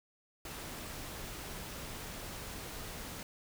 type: noise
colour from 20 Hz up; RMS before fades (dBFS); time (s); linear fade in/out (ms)
pink; -44; 0.45-3.23; 2
effects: none